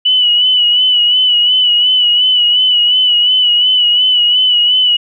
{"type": "tone with vibrato", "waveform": "sine", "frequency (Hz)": 2960, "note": "F#7", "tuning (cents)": 0, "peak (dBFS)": -7, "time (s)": [0.05, 4.97], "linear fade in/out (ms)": 10, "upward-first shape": "sine", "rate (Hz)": 2.8, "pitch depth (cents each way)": 44, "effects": []}